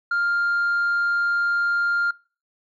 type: tone with tanh clipping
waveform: sine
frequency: 1400 Hz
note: F6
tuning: 4 cents sharp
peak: -20 dBFS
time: 0.11-2.11 s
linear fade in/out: 5 ms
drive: 1 dB
effects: noise-tail reverb RT60 0.4 s tail -24 dB re dry